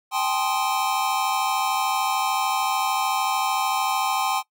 square chord, A half-diminished seventh, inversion third, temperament equal with one note detuned, 784 / 857.4 / 1046.5 / 1244.5 Hz, G5 / A5 / C6 / Eb6, 0 / -45 / 0 / 0 cents, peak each -26 / -29 / -27 / -32 dBFS, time 0.11-4.43 s, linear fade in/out 50 ms, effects noise-tail reverb RT60 0.1 s tail -20 dB re dry

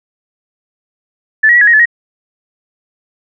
sine tone with pitch steps, 1747 / 1906 / 1935 / 1676 / 1877 / 1729 / 1884 Hz, A6 / A#6 / B6 / G#6 / A#6 / A6 / A#6, -13 / +38 / -36 / +15 / +11 / -31 / +18 cents, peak -4 dBFS, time 1.43-1.857 s, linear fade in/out 10 ms, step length 61 ms, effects none

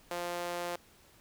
sawtooth tone with high-pass filter, 174.61 Hz, F3, in tune, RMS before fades -37 dBFS, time 0.11-0.76 s, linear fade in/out 0 ms, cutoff 530 Hz, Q 1.5, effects pink hiss -61 dBFS RMS until 1.2 s

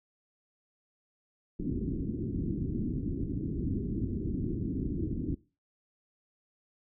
white low-pass noise, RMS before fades -33 dBFS, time 1.59-5.35 s, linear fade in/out 10 ms, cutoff 340 Hz, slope 48 dB/octave, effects noise-tail reverb RT60 0.3 s tail -18 dB re dry

